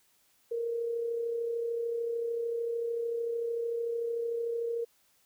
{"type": "tone with amplitude modulation", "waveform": "sine", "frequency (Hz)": 466.2, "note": "A#4", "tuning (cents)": 0, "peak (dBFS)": -28, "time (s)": [0.51, 4.85], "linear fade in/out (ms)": 10, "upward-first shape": "sine", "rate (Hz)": 33.4, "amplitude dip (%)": 40, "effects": ["white hiss -68 dBFS RMS until 5.25 s"]}